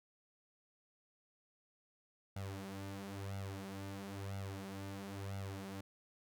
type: tone with flanger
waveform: sawtooth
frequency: 98 Hz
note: G2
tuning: in tune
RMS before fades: -45 dBFS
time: 2.36-5.81 s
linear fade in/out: 5 ms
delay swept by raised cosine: 1.4 to 6.9 ms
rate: 1 Hz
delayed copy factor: +0.85
effects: none